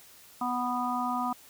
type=harmonic tone; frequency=246.9 Hz; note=B3; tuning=in tune; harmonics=1 / 3 / 4 / 5; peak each=-33 / -33 / -33 / -33 dBFS; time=0.41-1.33 s; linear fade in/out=5 ms; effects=white hiss -54 dBFS RMS until 1.49 s